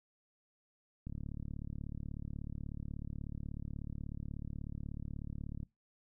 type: click train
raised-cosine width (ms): 5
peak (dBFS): -30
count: 167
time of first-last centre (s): 1.07-5.63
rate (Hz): 36.4
effects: noise-tail reverb RT60 0.2 s tail -23 dB re dry